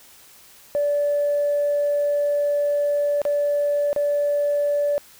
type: tone with dropouts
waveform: sine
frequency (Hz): 580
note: D5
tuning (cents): -22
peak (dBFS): -17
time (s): 0.75-4.98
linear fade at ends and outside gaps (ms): 0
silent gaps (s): 3.217-3.252 / 3.93-3.962
effects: tanh soft clip ceiling -14 dBFS + white hiss -49 dBFS RMS until 5.19 s